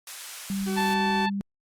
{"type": "high-pass noise", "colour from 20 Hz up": "white", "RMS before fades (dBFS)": -38, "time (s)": [0.07, 0.94], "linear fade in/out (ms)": 2, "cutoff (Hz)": 860, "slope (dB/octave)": 12}
{"type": "tone with pitch glide", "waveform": "sine", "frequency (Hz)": [196, 198.85], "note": ["G3", "G3"], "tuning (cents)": [0, 25], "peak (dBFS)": -26, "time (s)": [0.5, 1.41], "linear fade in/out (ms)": 0, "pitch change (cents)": 25, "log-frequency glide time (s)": [0.83, 1.11]}
{"type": "tone with vibrato", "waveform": "40% pulse", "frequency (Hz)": 380, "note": "F#4", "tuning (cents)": 46, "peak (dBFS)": -30, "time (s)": [0.66, 1.27], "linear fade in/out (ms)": 20, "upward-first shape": "triangle", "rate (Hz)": 14, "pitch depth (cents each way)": 8}
{"type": "harmonic tone", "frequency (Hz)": 880, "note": "A5", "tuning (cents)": 0, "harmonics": [1, 2, 3, 4, 5], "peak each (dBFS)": [-25, -31, -35, -37, -39], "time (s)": [0.76, 1.3], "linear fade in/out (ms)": 20}
{"effects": ["low-pass 12000 Hz 12 dB/octave", "Opus 48 kbps"]}